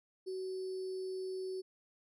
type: tone with sample-and-hold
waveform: sine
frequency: 375.8 Hz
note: F#4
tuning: 27 cents sharp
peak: -37 dBFS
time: 0.26-1.62 s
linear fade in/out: 20 ms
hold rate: 4900 Hz
effects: low-pass 9000 Hz 12 dB/octave